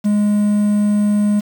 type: tone with quantisation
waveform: triangle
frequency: 207.7 Hz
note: G#3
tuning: in tune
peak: -10 dBFS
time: 0.04-1.41 s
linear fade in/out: 20 ms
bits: 6
effects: none